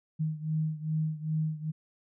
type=beating tone pair; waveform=sine; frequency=155.56 / 158.06 Hz; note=D#3 / D#3; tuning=0 / +28 cents; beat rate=2.5 Hz; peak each=-30 / -33 dBFS; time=0.19-1.72 s; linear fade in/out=20 ms; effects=none